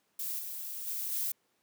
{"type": "noise with level steps", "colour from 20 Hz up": "violet", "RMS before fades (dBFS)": [-36, -40, -36, -33], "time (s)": [0.19, 1.32], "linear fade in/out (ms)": 5, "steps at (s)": [0.39, 0.87, 1.12], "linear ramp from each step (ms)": 2, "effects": ["pink hiss -74 dBFS RMS until 1.62 s", "high-pass 200 Hz 12 dB/octave"]}